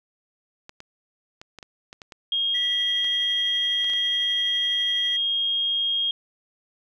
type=clicks; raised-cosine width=0.2 ms; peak=-23 dBFS; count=12; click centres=0.694 / 0.804 / 1.415 / 1.587 / 1.628 / 1.929 / 2.018 / 2.122 / 3.045 / 3.844 / 3.899 / 3.935 s
type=tone; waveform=sine; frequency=3249 Hz; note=G#7; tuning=39 cents flat; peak=-21 dBFS; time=2.32-6.11 s; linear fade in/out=2 ms
type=tone with tremolo; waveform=triangle; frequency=1960 Hz; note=B6; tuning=14 cents flat; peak=-28 dBFS; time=2.54-5.17 s; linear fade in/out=10 ms; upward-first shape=triangle; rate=12 Hz; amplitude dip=40%
effects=none